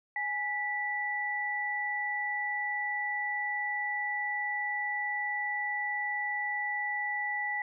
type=tone pair together; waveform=sine; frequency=830.6 / 1964.7 Hz; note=G#5 / B6; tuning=0 / -10 cents; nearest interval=octave + minor third; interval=1490 cents; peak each=-36 / -31 dBFS; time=0.16-7.62 s; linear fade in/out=2 ms; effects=none